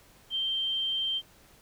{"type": "tone", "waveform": "sine", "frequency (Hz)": 3142, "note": "G7", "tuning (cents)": 3, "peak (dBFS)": -27, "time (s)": [0.3, 1.22], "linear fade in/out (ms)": 50, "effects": ["pink hiss -58 dBFS RMS until 1.61 s"]}